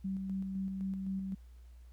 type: tone with tremolo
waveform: sine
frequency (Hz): 192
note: G3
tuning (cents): -36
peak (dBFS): -33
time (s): 0.04-1.35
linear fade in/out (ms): 10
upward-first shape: square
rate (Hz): 3.9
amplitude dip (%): 30
effects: added 60 Hz sine -51 dBFS peak until 1.92 s + pink hiss -72 dBFS RMS until 1.92 s